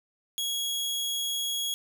sawtooth tone, 3322 Hz, G#7, in tune, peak -25 dBFS, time 0.38-1.74 s, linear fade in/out 0 ms, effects none

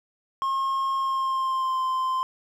triangle tone with pitch glide, 1076 to 1039.9 Hz, C6 to C6, +48 to -11 cents, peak -21 dBFS, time 0.42-2.23 s, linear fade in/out 0 ms, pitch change -59 cents, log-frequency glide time 0.97-1.83 s, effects none

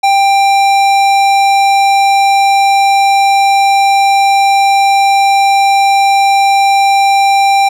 sine tone with tanh clipping, 790 Hz, G5, 13 cents sharp, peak -8 dBFS, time 0.03-7.69 s, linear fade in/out 10 ms, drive 18 dB, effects none

